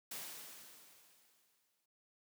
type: noise with exponential decay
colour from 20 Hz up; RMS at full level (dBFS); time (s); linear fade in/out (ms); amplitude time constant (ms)
white; -44; 0.11-1.86; 5; 380
effects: high-pass 150 Hz 12 dB/octave